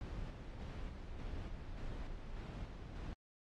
brown noise with tremolo, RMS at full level -44 dBFS, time 0.01-3.13 s, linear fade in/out 0 ms, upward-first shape square, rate 1.7 Hz, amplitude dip 35%, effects low-pass 5000 Hz 12 dB/octave + AAC 48 kbps

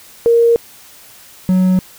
sine / triangle tone pair in turn, 466.6 / 185.17 Hz, A#4 / F#3, +2 / +2 cents, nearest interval octave + major third, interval 1600 cents, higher first, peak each -7 dBFS, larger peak neither, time 0.26-0.56 / 1.49-1.79 s, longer neither, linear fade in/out 0 ms, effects white hiss -41 dBFS RMS until 1.98 s

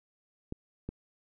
clicks, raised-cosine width 3 ms, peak -23 dBFS, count 2, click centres 0.524 / 0.89 s, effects none

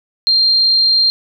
sine tone, 4186 Hz, C8, in tune, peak -9 dBFS, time 0.27-1.1 s, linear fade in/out 0 ms, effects none

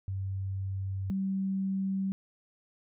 sine tone pair in turn, 96.4 / 192.8 Hz, G2 / G3, -28 / -28 cents, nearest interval octave, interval 1200 cents, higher second, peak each -31 / -28 dBFS, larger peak second, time 0.08-1.1 / 1.1-2.12 s, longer neither, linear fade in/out 0 ms, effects none

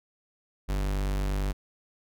45% pulse tone, 48.87 Hz, G1, 5 cents flat, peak -26 dBFS, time 0.68-1.53 s, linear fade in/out 20 ms, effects none

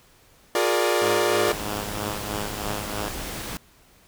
sawtooth chord, Bb dominant seventh, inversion second, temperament equal with one note detuned, 356.6 / 415.3 / 466.2 / 587.3 Hz, F4 / Ab4 / Bb4 / D5, +36 / 0 / 0 / 0 cents, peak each -21 / -22 / -22 / -21 dBFS, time 0.55-1.52 s, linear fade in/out 2 ms
5% pulse tone with tremolo, 103.83 Hz, G#2, in tune, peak -16 dBFS, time 1.01-3.09 s, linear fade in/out 5 ms, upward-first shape sine, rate 3.1 Hz, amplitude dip 60%
pink noise, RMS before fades -33 dBFS, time 1.48-3.57 s, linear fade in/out 0 ms
effects pink hiss -56 dBFS RMS until 4.07 s

